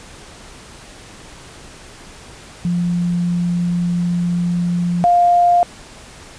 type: tone pair in turn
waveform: sine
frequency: 174.61 / 701.7 Hz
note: F3 / F5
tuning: 0 / +8 cents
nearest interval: 2 octaves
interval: 2408 cents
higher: second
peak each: -15 / -9 dBFS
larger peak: second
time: 2.65-5.04 / 5.04-5.63 s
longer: first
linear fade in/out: 0 ms
effects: pink hiss -39 dBFS RMS until 6.38 s + resampled to 22050 Hz